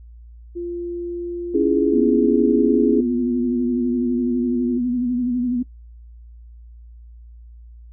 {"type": "tone with pitch glide", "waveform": "sine", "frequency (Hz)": [346.9, 350.7], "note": ["F4", "F4"], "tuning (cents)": [-12, 7], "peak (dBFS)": -24, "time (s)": [0.55, 4.79], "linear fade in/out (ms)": 20, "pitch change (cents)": 19, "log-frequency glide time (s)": [1, 3.15]}
{"type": "chord", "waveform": "sine", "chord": "C# minor", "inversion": "none", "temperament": "equal", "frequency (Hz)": [277.2, 329.6, 415.3], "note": ["C#4", "E4", "G#4"], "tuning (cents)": [0, 0, 0], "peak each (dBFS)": -19, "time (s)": [1.54, 3.01], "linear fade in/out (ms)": 10}
{"type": "tone with vibrato", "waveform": "sine", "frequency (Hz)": 246.3, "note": "B3", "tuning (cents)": -5, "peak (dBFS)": -18, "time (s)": [1.93, 5.63], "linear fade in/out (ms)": 10, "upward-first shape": "sine", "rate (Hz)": 12, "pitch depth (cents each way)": 51}
{"effects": ["noise-tail reverb RT60 0.1 s tail -18 dB re dry", "added 58 Hz sine -39 dBFS peak until 7.92 s"]}